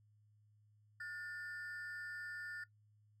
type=ring-modulated tone; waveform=triangle; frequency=1610 Hz; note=G6; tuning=46 cents sharp; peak=-39 dBFS; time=1-2.64 s; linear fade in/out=5 ms; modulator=172 Hz; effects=noise-tail reverb RT60 0.1 s tail -18 dB re dry + added 105 Hz sine -67 dBFS peak until 3.2 s